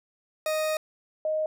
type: tone pair in turn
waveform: 40% pulse / sine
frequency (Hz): 622.3 / 622.3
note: D#5 / D#5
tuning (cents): 0 / 0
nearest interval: unison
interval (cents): 0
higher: neither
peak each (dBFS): -24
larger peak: neither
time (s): 0.46-0.77 / 1.25-1.46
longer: first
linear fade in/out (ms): 2
effects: none